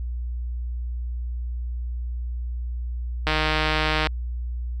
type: click train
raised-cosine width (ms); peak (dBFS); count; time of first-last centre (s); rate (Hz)
0.3; -6; 125; 3.27-4.07; 155
effects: added 60 Hz sine -26 dBFS peak until 4.8 s